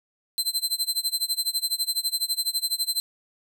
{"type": "tone with tremolo", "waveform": "sawtooth", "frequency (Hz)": 4090, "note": "C8", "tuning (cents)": -40, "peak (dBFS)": -18, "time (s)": [0.38, 3], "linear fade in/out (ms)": 0, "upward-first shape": "sine", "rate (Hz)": 12, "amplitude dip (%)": 95, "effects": []}